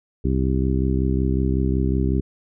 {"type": "harmonic tone", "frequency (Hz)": 65.41, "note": "C2", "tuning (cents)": 0, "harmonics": [1, 2, 3, 4, 5, 6], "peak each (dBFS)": [-21, -24, -26, -27, -28, -29], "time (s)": [0.24, 2.21], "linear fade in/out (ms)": 10, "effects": []}